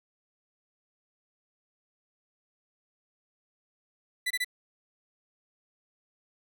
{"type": "tone bursts", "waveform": "30% pulse", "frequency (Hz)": 1985, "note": "B6", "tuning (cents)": 8, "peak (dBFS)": -24, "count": 3, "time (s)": [4.26, 4.446], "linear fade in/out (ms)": 10, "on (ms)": 46, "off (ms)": 24, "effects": []}